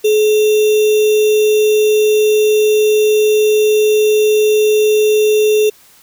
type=tone with sample-and-hold; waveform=sine; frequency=426.6 Hz; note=G#4; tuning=46 cents sharp; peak=-8 dBFS; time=0.04-5.7 s; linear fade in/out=10 ms; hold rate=3150 Hz; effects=white hiss -46 dBFS RMS until 6.02 s